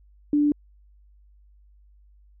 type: tone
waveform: sine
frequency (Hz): 293.7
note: D4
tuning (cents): 0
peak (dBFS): -17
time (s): 0.33-0.52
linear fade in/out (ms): 2
effects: added 50 Hz sine -52 dBFS peak until 2.4 s